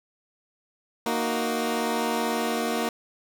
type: chord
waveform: 15% pulse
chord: D# minor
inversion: second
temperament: equal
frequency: 233.1 / 311.1 / 370 Hz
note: A#3 / D#4 / F#4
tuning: 0 / 0 / 0 cents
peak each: -20 / -25 / -25 dBFS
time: 1.06-2.89 s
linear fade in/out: 2 ms
effects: none